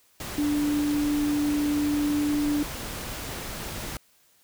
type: tone in noise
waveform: sine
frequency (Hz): 293.7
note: D4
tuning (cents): 0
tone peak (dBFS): -22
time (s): 0.38-2.63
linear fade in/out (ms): 2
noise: pink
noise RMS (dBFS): -35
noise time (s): 0.2-3.97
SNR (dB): +10
effects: white hiss -62 dBFS RMS until 4.43 s